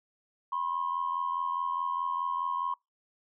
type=tone pair together; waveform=sine; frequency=987.8 / 1072.6 Hz; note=B5 / C6; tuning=0 / +43 cents; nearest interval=minor second; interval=143 cents; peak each=-32 / -30 dBFS; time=0.52-2.74 s; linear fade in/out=5 ms; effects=noise-tail reverb RT60 0.2 s tail -26 dB re dry + tanh soft clip ceiling -22 dBFS